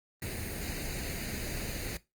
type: noise with comb filter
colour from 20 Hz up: pink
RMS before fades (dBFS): -37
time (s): 0.22-1.97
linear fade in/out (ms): 2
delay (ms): 0.45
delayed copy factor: +0.65
effects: noise-tail reverb RT60 0.2 s tail -17 dB re dry + Opus 32 kbps